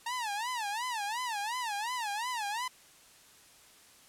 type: tone with vibrato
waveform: sawtooth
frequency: 904 Hz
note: A5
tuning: 47 cents sharp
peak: -29 dBFS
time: 0.06-2.68 s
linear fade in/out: 5 ms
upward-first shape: sine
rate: 2.8 Hz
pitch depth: 200 cents each way
effects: white hiss -58 dBFS RMS until 4.08 s + low-pass 11000 Hz 12 dB/octave